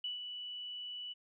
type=tone with ADSR envelope; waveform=sine; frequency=2960 Hz; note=F#7; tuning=in tune; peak=-35 dBFS; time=0.04-1.14 s; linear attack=4 ms; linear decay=140 ms; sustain=-6 dB; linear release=22 ms; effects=none